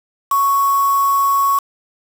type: tone with quantisation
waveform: sine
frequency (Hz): 1108.7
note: C#6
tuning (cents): 0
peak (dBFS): -12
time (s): 0.31-1.59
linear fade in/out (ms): 5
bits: 4
effects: none